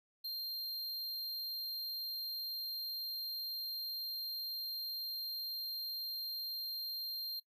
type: tone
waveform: square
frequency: 4186 Hz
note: C8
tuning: in tune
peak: -39 dBFS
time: 0.24-7.4 s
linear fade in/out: 10 ms
effects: noise-tail reverb RT60 0.1 s tail -20 dB re dry